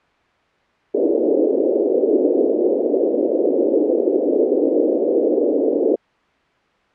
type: band-pass noise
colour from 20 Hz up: white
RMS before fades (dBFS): -17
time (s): 0.94-5.96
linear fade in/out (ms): 10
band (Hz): 280 to 530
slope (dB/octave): 48
effects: white hiss -58 dBFS RMS until 6.94 s + low-pass 2000 Hz 12 dB/octave